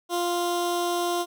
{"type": "tone with notch filter", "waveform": "15% pulse", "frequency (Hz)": 349.2, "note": "F4", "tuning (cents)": 0, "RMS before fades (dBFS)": -26, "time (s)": [0.09, 1.26], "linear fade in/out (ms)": 50, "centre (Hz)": 1700, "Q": 1.4, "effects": []}